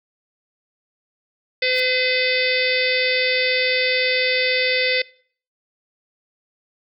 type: harmonic tone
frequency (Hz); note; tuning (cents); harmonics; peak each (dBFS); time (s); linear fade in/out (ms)
509; C5; -48; 1 / 3 / 4 / 5 / 6 / 7 / 8 / 9 / 10; -23 / -32 / -21 / -25 / -35 / -26 / -34 / -26 / -32; 1.62-5.02; 5
type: noise with exponential growth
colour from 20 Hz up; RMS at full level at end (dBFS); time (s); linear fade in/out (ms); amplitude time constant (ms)
white; -36; 1.68-1.8; 1; 26
effects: noise-tail reverb RT60 0.5 s tail -22 dB re dry